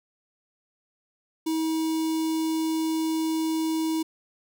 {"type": "tone with notch filter", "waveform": "square", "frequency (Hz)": 320, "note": "D#4", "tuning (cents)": 49, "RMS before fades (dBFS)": -26, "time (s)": [1.46, 4.03], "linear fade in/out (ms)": 10, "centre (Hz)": 1700, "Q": 0.76, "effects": []}